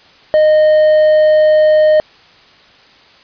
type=tone with quantisation; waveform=triangle; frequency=616 Hz; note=D#5; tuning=17 cents flat; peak=-4 dBFS; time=0.34-2 s; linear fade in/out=0 ms; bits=4; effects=white hiss -44 dBFS RMS until 3.23 s + resampled to 11025 Hz